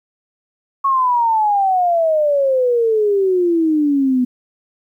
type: exponential sweep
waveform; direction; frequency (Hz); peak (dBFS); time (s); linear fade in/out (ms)
sine; down; 1108 to 246.4; -12; 0.84-4.25; 10
effects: 9-bit